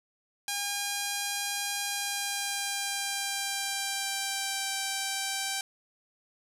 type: tone with pitch glide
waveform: 5% pulse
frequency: 809 to 781.9 Hz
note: G#5 to G5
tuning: -46 to -5 cents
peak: -18 dBFS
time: 0.48-5.61 s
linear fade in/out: 2 ms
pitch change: -59 cents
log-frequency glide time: 1.82-4.74 s
effects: none